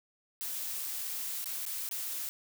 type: noise with dropouts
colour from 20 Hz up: blue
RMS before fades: -37 dBFS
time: 0.41-2.29 s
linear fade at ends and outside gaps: 0 ms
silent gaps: 1.443-1.458 / 1.653-1.664 / 1.889-1.912 s
effects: none